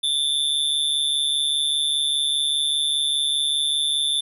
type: tone with amplitude modulation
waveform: square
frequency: 3532 Hz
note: A7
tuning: 6 cents sharp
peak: -17 dBFS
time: 0.03-4.21 s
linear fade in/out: 10 ms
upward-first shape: sine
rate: 145 Hz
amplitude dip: 70%
effects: resampled to 32000 Hz